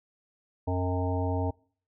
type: harmonic tone with a mistuned harmonic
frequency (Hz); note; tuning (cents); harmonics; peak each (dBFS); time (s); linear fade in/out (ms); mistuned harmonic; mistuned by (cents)
91; F#2; -28; 1 / 3 / 5 / 7 / 9 / 10; -28 / -33 / -35 / -36 / -38 / -38; 0.67-1.51; 10; 9; -36
effects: noise-tail reverb RT60 0.5 s tail -25 dB re dry